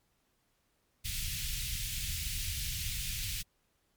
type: band-stop noise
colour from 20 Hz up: pink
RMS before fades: -36 dBFS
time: 1.04-3.43 s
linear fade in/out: 20 ms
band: 130 to 2400 Hz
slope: 24 dB/octave
effects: pink hiss -75 dBFS RMS until 3.96 s + MP3 96 kbps